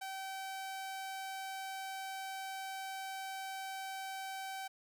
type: tone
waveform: sawtooth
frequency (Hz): 770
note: G5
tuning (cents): -31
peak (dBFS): -37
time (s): 0.01-4.68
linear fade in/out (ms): 10
effects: none